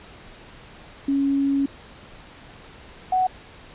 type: tone pair in turn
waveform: sine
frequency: 277.2 / 743.9 Hz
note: C#4 / F#5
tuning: 0 / +9 cents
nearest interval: octave + perfect fourth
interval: 1709 cents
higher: second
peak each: -18 / -17 dBFS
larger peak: second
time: 1.08-1.66 / 3.12-3.27 s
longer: first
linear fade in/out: 5 ms
effects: pink hiss -45 dBFS RMS until 3.74 s + resampled to 8000 Hz